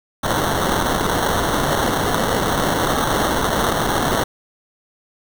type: noise with sample-and-hold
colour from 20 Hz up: blue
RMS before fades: -19 dBFS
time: 0.23-4.24 s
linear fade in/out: 10 ms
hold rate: 2450 Hz
effects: none